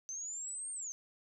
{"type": "linear two-way sweep", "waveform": "sine", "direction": "up then down", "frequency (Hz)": [6130, 8750, 6130], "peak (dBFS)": -39, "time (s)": [0.09, 0.92], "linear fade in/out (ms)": 0, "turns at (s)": 0.72, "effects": []}